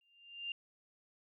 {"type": "tone with exponential growth", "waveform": "sine", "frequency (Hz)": 2794, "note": "F7", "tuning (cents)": 0, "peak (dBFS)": -35, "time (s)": [0.01, 0.52], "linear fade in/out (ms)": 2, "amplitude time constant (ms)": 110, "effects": []}